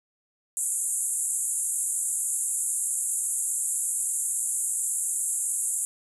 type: band-pass noise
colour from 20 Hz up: white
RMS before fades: -28 dBFS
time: 0.57-5.85 s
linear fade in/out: 0 ms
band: 7100 to 11000 Hz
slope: 96 dB/octave
effects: none